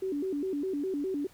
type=tone with vibrato; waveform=sine; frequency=330.8 Hz; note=E4; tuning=6 cents sharp; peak=-29 dBFS; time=0.02-1.27 s; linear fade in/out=5 ms; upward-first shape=square; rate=4.9 Hz; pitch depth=240 cents each way; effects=pink hiss -59 dBFS RMS until 1.33 s